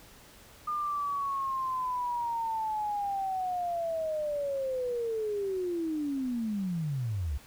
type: linear sweep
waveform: sine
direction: down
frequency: 1215 to 63 Hz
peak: -29 dBFS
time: 0.67-7.38 s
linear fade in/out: 10 ms
effects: pink hiss -54 dBFS RMS until 7.46 s